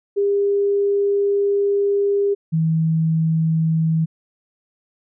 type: tone pair in turn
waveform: sine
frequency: 402.3 / 161.09 Hz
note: G4 / E3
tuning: +45 / -40 cents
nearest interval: octave + major third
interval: 1585 cents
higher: first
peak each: -15 dBFS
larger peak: neither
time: 0.16-2.35 / 2.52-4.06 s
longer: first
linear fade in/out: 20 ms
effects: none